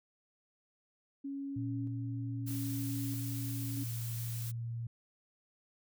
sine tone with tremolo, 277.2 Hz, C#4, in tune, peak -37 dBFS, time 1.24-3.84 s, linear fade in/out 10 ms, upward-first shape square, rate 0.79 Hz, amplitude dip 40%
sine tone, 116.54 Hz, A#2, in tune, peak -36 dBFS, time 1.56-4.87 s, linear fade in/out 5 ms
blue noise, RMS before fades -45 dBFS, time 2.46-4.52 s, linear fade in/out 20 ms
effects none

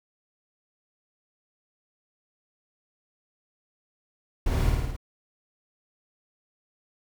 brown noise with echo, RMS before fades -25 dBFS, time 4.46-4.7 s, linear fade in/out 5 ms, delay 53 ms, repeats 5, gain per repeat -2 dB, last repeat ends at 4.965 s, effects none

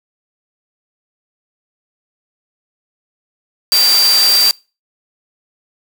sine tone in noise, 4699 Hz, D8, in tune, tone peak -9 dBFS, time 3.72-4.51 s, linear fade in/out 0 ms, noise white, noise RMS -17 dBFS, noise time 3.72-4.51 s, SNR +5 dB, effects noise-tail reverb RT60 0.3 s tail -25 dB re dry + high-pass 400 Hz 12 dB/octave

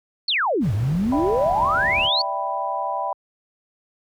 sine exponential two-way sweep, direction down then up, 4600 to 94.3 to 4600 Hz, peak -18 dBFS, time 0.28-2.22 s, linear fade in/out 5 ms, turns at 0.73 s
brown noise, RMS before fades -29 dBFS, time 0.6-2.1 s, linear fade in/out 50 ms
sine chord, E minor seventh, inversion third, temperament equal, 587.3 / 659.3 / 784 / 987.8 Hz, D5 / E5 / G5 / B5, 0 / 0 / 0 / 0 cents, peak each -31 / -30 / -27 / -26 dBFS, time 1.12-3.13 s, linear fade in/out 2 ms
effects high-pass 60 Hz 12 dB/octave

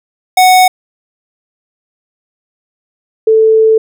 square / sine tone pair in turn, 740 / 441.2 Hz, F#5 / A4, 0 / +5 cents, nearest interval major sixth, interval 895 cents, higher first, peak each -4 dBFS, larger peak neither, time 0.37-0.68 / 3.27-3.78 s, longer second, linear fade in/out 5 ms, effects none

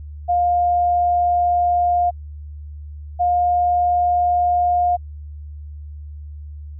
sine tone pair in turn, 706 / 709.7 Hz, F5 / F5, +19 / +28 cents, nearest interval unison, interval 9 cents, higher second, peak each -14 dBFS, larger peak neither, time 0.28-2.11 / 3.19-4.97 s, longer first, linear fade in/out 20 ms, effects added 74 Hz sine -31 dBFS peak until 6.79 s

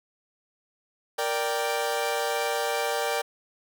sawtooth chord, G minor, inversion first, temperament equal, 466.2 / 587.3 / 784 Hz, Bb4 / D5 / G5, 0 / 0 / 0 cents, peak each -26 dBFS, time 1.18-3.22 s, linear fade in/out 10 ms, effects none

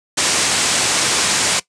white low-pass noise, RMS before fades -17 dBFS, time 0.17-1.6 s, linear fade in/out 10 ms, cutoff 9000 Hz, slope 48 dB/octave, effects noise-tail reverb RT60 0.1 s tail -19 dB re dry + high-pass 100 Hz 12 dB/octave

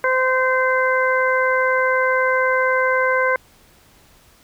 harmonic tone, 516 Hz, C5, 24 cents flat, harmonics 1 / 2 / 3 / 4, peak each -19 / -21 / -20 / -24 dBFS, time 0.04-3.36 s, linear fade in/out 2 ms, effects pink hiss -52 dBFS RMS until 4.43 s

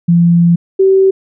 sine tone pair in turn, 171.1 / 384.1 Hz, F3 / G4, -35 / -35 cents, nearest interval octave + major second, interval 1400 cents, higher second, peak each -5 dBFS, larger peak neither, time 0.08-0.56 / 0.79-1.11 s, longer first, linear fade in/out 10 ms, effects none

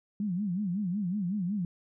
sine tone with vibrato, 191.4 Hz, G3, 41 cents flat, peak -28 dBFS, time 0.2-1.65 s, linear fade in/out 2 ms, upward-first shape sine, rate 5.4 Hz, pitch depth 190 cents each way, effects none

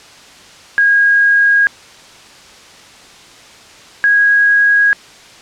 sine tone pair in turn, 1636 / 1648.3 Hz, G#6 / G#6, -26 / -14 cents, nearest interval unison, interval 12 cents, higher second, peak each -7 dBFS, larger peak neither, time 0.78-1.67 / 4.04-4.93 s, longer neither, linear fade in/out 0 ms, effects white hiss -39 dBFS RMS until 5.41 s + low-pass 6000 Hz 12 dB/octave

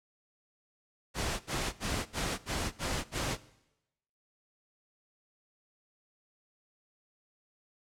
pink noise bursts, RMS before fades -33 dBFS, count 7, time 1.14-3.374 s, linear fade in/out 50 ms, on 260 ms, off 69 ms, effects noise-tail reverb RT60 0.9 s tail -19 dB re dry + low-pass 9000 Hz 12 dB/octave

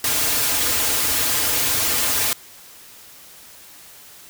white noise with comb filter, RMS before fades -20 dBFS, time 0.04-2.33 s, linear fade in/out 2 ms, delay 5.3 ms, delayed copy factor -0.9, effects white hiss -44 dBFS RMS until 4.29 s

